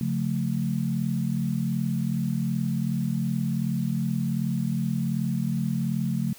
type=chord; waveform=sine; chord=Db augmented; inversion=none; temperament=equal with one note detuned; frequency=138.59 / 177.36 / 220 Hz; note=Db3 / F3 / A3; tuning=0 / +27 / 0 cents; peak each=-28 dBFS; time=0.01-6.33 s; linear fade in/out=2 ms; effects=white hiss -49 dBFS RMS until 6.38 s